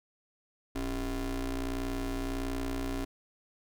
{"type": "ring-modulated tone", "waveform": "35% pulse", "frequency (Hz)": 121.8, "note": "B2", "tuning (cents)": -24, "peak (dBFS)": -27, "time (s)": [0.75, 3.05], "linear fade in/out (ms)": 10, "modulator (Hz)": 152, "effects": []}